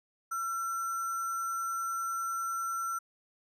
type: tone with sample-and-hold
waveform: sine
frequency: 1355 Hz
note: E6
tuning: 47 cents sharp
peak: -31 dBFS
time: 0.31-2.99 s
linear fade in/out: 10 ms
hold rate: 7350 Hz
effects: resampled to 32000 Hz